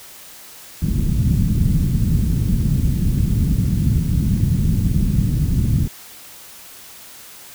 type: low-pass noise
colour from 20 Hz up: white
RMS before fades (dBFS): -17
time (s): 0.82-5.88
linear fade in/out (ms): 2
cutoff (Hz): 180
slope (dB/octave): 24
effects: white hiss -40 dBFS RMS until 7.54 s